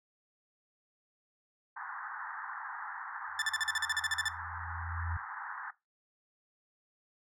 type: band-pass noise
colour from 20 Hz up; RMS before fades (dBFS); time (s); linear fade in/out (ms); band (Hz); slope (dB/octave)
white; -42; 1.76-5.71; 10; 800 to 1800; 96
type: tone with exponential growth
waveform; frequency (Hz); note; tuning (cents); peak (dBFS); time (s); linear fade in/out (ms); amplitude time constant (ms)
sine; 84.3; E2; +39; -32; 3.28-5.17; 5; 410
type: tone bursts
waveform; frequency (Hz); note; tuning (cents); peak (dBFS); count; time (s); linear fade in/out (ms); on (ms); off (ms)
sawtooth; 1760; A6; 0; -25; 13; 3.39-4.284; 2; 30; 42
effects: noise-tail reverb RT60 0.2 s tail -18 dB re dry + low-pass 9000 Hz 12 dB/octave